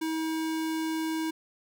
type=tone; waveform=square; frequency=319.7 Hz; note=D#4; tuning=47 cents sharp; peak=-29 dBFS; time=0.01-1.31 s; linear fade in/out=10 ms; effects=none

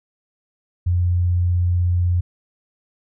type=tone; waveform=sine; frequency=88.4 Hz; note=F2; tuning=22 cents sharp; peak=-15 dBFS; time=0.86-2.21 s; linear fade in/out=10 ms; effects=none

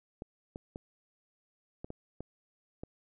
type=clicks; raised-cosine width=2 ms; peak=-27 dBFS; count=7; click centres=0.221 / 0.559 / 0.759 / 1.845 / 1.904 / 2.206 / 2.835 s; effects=none

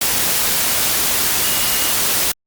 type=tone in noise; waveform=sine; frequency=2873 Hz; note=F7; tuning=48 cents sharp; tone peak=-28 dBFS; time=1.44-1.93 s; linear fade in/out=5 ms; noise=white; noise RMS=-17 dBFS; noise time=0.01-2.32 s; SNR=-14 dB; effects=Opus 48 kbps

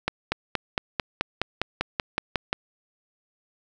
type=accelerating click train; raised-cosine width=0.3 ms; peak=-7 dBFS; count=13; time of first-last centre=0.08-2.529 s; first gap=240 ms; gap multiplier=0.97; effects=none

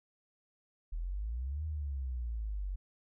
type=exponential two-way sweep; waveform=sine; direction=up then down; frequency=38.89 to 79.3 to 45.7 Hz; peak=-34 dBFS; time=0.92-2.76 s; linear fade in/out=10 ms; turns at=1.65 s; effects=none

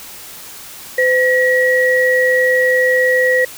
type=tone pair together; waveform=sine; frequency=508.9 / 1914 Hz; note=C5 / A#6; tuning=-48 / +45 cents; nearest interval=octave + major seventh; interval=2293 cents; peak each=-13 dBFS; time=0.98-3.45 s; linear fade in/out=5 ms; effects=white hiss -34 dBFS RMS until 3.57 s

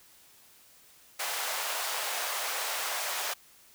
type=high-pass noise; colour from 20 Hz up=pink; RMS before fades=-33 dBFS; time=1.19-3.34 s; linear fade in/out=10 ms; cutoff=620 Hz; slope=24 dB/octave; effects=white hiss -58 dBFS RMS until 3.74 s

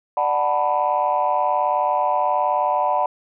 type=chord; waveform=sine; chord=B minor seventh; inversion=first; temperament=just; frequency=592.7 / 740.8 / 889 / 987.8 Hz; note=D5 / F#5 / A5 / B5; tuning=+16 / +2 / +18 / 0 cents; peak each=-23 / -21 / -23 / -21 dBFS; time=0.17-3.06 s; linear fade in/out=2 ms; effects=tanh soft clip ceiling -9 dBFS

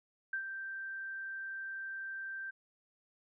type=tone with ADSR envelope; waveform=sine; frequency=1568 Hz; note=G6; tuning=in tune; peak=-32 dBFS; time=0.33-2.51 s; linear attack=4 ms; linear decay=88 ms; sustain=-7 dB; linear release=12 ms; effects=none

